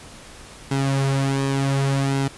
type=tone with flanger; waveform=sawtooth; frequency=136.9 Hz; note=C#3; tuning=21 cents flat; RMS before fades=-21 dBFS; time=0.71-2.28 s; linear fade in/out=5 ms; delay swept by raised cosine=1.7 to 5.9 ms; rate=0.68 Hz; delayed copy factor=-0.6; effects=pink hiss -42 dBFS RMS until 2.37 s + resampled to 24000 Hz